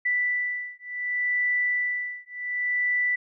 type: beating tone pair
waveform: sine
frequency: 1975.5 / 1976.18 Hz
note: B6 / B6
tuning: 0 / +1 cents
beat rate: 0.68 Hz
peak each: -27 dBFS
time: 0.05-3.16 s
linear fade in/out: 10 ms
effects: none